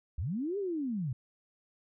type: linear two-way sweep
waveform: sine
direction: up then down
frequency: 58.2 to 415.3 to 114.1 Hz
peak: -31 dBFS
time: 0.18-1.13 s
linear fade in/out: 5 ms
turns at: 0.58 s
effects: none